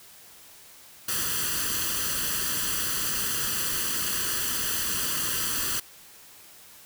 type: noise with comb filter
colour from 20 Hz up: white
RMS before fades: -28 dBFS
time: 1.08-5.8 s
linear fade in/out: 5 ms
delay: 0.66 ms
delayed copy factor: +0.75
effects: white hiss -50 dBFS RMS until 6.85 s